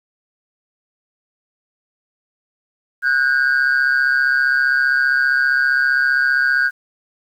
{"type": "tone pair together", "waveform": "sine", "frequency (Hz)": [1470, 1605.2], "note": ["F#6", "G6"], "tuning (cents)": [-12, 41], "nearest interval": "major second", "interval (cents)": 153, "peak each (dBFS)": -14, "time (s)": [3.02, 6.71], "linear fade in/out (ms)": 50, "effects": ["tanh soft clip ceiling -10 dBFS", "8-bit"]}